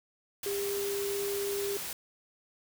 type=tone in noise; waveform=sine; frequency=400.9 Hz; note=G4; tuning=39 cents sharp; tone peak=-31 dBFS; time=0.46-1.77 s; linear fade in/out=2 ms; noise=white; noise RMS=-38 dBFS; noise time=0.43-1.93 s; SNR=+4 dB; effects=none